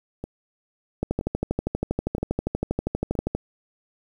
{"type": "two click trains", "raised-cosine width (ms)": 2, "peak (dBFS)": [-18, -10], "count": [4, 30], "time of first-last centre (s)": [[0.24, 3.153], [1.03, 3.35]], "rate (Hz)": [1.03, 12.5], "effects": ["8-bit"]}